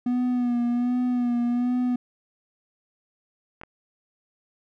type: tone with vibrato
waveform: triangle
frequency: 244.1 Hz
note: B3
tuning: 20 cents flat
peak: -19 dBFS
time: 0.06-1.96 s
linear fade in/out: 5 ms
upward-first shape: sine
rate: 1.3 Hz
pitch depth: 36 cents each way
type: clicks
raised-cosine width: 0.5 ms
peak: -24 dBFS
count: 2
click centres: 3.614 / 3.635 s
effects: none